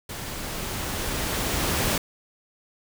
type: noise with level ramp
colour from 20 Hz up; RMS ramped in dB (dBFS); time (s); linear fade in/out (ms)
pink; -35 to -23; 0.09-1.98; 5
effects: none